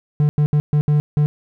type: tone bursts at uneven times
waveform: triangle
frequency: 148.5 Hz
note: D3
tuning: 20 cents sharp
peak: -10 dBFS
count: 6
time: 0.2-0.29 / 0.38-0.46 / 0.53-0.6 / 0.73-0.81 / 0.88-1 / 1.17-1.26 s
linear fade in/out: 0 ms
effects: none